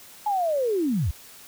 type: linear sweep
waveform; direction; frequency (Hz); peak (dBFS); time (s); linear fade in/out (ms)
sine; down; 855 to 57.7; -21; 0.26-1.11; 5
effects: white hiss -47 dBFS RMS until 1.47 s